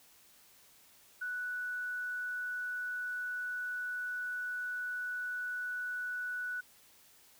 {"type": "tone", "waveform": "sine", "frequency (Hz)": 1480, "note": "F#6", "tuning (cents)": 0, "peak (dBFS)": -35, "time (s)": [1.21, 6.61], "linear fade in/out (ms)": 10, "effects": ["white hiss -62 dBFS RMS until 7.39 s"]}